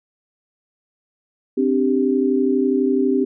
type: chord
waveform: sine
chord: C suspended second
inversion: none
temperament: equal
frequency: 261.6 / 293.7 / 392 Hz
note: C4 / D4 / G4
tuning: 0 / 0 / 0 cents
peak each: -18 / -22 / -19 dBFS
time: 1.57-3.25 s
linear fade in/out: 10 ms
effects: none

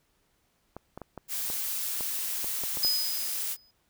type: clicks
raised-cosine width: 1 ms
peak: -25 dBFS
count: 10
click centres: 0.766 / 0.976 / 1.017 / 1.177 / 1.501 / 2.008 / 2.444 / 2.637 / 2.772 / 2.848 s
type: noise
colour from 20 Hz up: blue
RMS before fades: -32 dBFS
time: 1.28-3.57 s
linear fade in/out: 50 ms
type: tone with exponential decay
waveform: square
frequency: 5010 Hz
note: D#8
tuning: 11 cents sharp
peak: -22 dBFS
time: 2.83-3.71 s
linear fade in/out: 5 ms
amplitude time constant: 190 ms
effects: pink hiss -71 dBFS RMS until 3.89 s

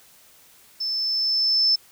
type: tone with level ramp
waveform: sine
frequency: 5274 Hz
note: E8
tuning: in tune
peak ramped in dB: -24 to -15 dBFS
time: 0.8-1.76 s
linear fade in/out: 10 ms
effects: white hiss -53 dBFS RMS until 1.91 s

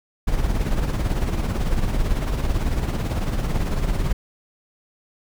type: noise with tremolo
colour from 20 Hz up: brown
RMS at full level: -19 dBFS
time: 0.27-4.13 s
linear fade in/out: 10 ms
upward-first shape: sine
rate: 18 Hz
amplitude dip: 55%
effects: none

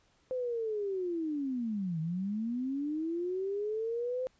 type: linear two-way sweep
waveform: sine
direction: down then up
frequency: 518 to 155.56 to 518 Hz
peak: -31 dBFS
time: 0.31-4.27 s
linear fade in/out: 0 ms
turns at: 2 s
effects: pink hiss -69 dBFS RMS until 4.39 s + resampled to 16000 Hz

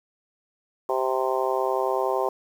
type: harmonic tone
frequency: 130.5 Hz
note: C3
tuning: 4 cents flat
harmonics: 3 / 4 / 5 / 6 / 7 / 8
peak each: -27 / -28 / -29 / -30 / -30 / -31 dBFS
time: 0.89-2.29 s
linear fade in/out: 2 ms
effects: 8-bit

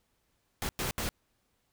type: noise bursts at uneven times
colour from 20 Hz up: pink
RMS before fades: -33 dBFS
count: 3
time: 0.62-0.69 / 0.79-0.91 / 0.98-1.09 s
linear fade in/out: 0 ms
effects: pink hiss -75 dBFS RMS until 1.72 s

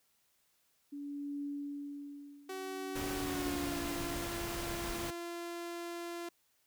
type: tone with tremolo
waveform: sine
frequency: 286 Hz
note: D4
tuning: 46 cents flat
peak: -36 dBFS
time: 0.92-4.24 s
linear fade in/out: 10 ms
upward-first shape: triangle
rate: 0.49 Hz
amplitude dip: 90%
type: tone with pitch glide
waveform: sawtooth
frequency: 378.5 to 343.1 Hz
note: F#4 to F4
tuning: +39 to -31 cents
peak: -36 dBFS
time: 2.49-6.29 s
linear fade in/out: 5 ms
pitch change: -170 cents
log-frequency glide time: 3.17-3.79 s
type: noise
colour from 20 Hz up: pink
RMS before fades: -41 dBFS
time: 2.95-5.11 s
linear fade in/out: 10 ms
effects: white hiss -74 dBFS RMS until 6.66 s

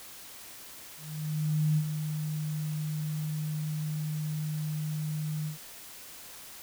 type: tone with ADSR envelope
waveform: sine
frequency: 153.4 Hz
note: D#3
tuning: 24 cents flat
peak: -22 dBFS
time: 0.97-5.58 s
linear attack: 800 ms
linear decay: 64 ms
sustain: -8 dB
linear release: 120 ms
effects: white hiss -47 dBFS RMS until 6.62 s

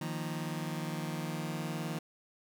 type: chord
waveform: sawtooth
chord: Eb suspended second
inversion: none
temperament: just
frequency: 155.56 / 175.01 / 233.3 Hz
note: Eb3 / F3 / Bb3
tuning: 0 / +4 / +2 cents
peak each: -33 / -36 / -38 dBFS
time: 0.01-1.99 s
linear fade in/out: 5 ms
effects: none

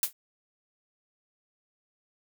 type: noise with exponential decay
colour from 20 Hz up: blue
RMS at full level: -21 dBFS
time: 0.03-0.13 s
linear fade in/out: 2 ms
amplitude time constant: 20 ms
effects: none

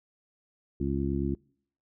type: harmonic tone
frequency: 69 Hz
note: C#2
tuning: 7 cents flat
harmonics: 1 / 2 / 3 / 4 / 5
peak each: -33 / -33 / -33 / -33 / -33 dBFS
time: 0.8-1.35 s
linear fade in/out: 5 ms
effects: noise-tail reverb RT60 0.6 s tail -26 dB re dry

